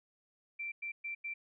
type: tone bursts at uneven times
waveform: sine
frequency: 2349 Hz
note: D7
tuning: in tune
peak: -37 dBFS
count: 4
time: 0.59-0.72 / 0.82-0.92 / 1.04-1.15 / 1.24-1.34 s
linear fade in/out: 10 ms
effects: none